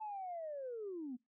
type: linear sweep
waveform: sine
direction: down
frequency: 880 to 233.1 Hz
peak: -40 dBFS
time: 0-1.17 s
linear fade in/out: 20 ms
effects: noise-tail reverb RT60 0.2 s tail -22 dB re dry + tanh soft clip ceiling -36 dBFS